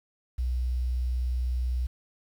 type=tone with quantisation; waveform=sine; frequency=62 Hz; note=B1; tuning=7 cents sharp; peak=-25 dBFS; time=0.38-1.87 s; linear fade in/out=10 ms; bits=9; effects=none